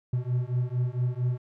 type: beating tone pair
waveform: triangle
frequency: 122 / 126.4 Hz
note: B2 / B2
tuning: -21 / +41 cents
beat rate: 4.4 Hz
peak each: -26 dBFS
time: 0.13-1.38 s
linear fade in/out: 5 ms
effects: none